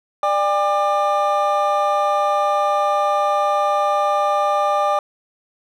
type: tone cluster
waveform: triangle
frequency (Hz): 594 / 806 / 1194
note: D5 / G5 / D6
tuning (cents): +20 / +48 / +28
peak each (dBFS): -18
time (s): 0.23-4.99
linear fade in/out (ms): 2
effects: none